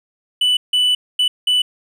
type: tone bursts at uneven times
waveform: triangle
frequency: 2979 Hz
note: F#7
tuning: 11 cents sharp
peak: -11 dBFS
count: 4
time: 0.41-0.57 / 0.73-0.95 / 1.19-1.28 / 1.47-1.62 s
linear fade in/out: 5 ms
effects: none